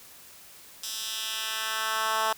10% pulse tone with high-pass filter sweep, 220 Hz, A3, in tune, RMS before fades -30 dBFS, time 0.83-2.33 s, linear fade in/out 5 ms, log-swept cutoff 4900 to 850 Hz, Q 1.3, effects white hiss -50 dBFS RMS until 2.37 s

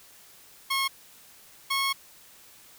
15% pulse tone pair in turn, 1085 / 1093.2 Hz, C#6 / C#6, -37 / -24 cents, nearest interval unison, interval 13 cents, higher second, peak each -18 dBFS, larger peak neither, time 0.7-0.88 / 1.7-1.93 s, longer second, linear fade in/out 10 ms, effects white hiss -53 dBFS RMS until 2.78 s

